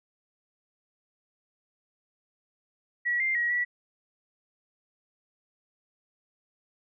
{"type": "tone with pitch steps", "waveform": "sine", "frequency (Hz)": [1928, 2100, 1904, 1945], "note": ["B6", "C7", "A#6", "B6"], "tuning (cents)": [-42, 6, 36, -27], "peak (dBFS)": -24, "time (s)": [3.05, 3.65], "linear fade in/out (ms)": 20, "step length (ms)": 150, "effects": []}